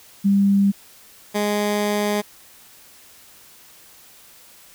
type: tone pair in turn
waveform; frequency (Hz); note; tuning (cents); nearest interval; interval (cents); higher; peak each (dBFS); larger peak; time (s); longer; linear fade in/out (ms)
sine / 15% pulse; 198.7 / 207.3; G3 / G#3; +24 / -3; minor second; 73; second; -13 / -13; neither; 0.24-0.72 / 1.34-2.22; second; 20
effects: white hiss -48 dBFS RMS until 4.74 s